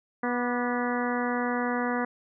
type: harmonic tone with a mistuned harmonic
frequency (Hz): 244.5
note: B3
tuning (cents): -17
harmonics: 1 / 2 / 3 / 4 / 5 / 6 / 7 / 8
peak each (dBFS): -29 / -32 / -34 / -35 / -36 / -37 / -37 / -38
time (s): 0.23-2.05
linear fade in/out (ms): 5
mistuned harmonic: 5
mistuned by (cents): -36
effects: none